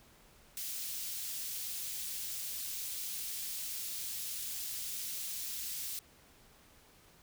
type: high-pass noise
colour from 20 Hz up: white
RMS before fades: -40 dBFS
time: 0.57-5.99 s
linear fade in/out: 0 ms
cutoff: 3300 Hz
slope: 12 dB/octave
effects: pink hiss -62 dBFS RMS until 7.22 s